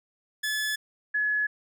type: tone pair in turn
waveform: sawtooth / sine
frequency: 1720 / 1698.3 Hz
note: A6 / G#6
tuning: -40 / +38 cents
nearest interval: unison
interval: 22 cents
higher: first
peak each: -23 dBFS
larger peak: neither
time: 0.43-0.76 / 1.14-1.47 s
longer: neither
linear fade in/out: 10 ms
effects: none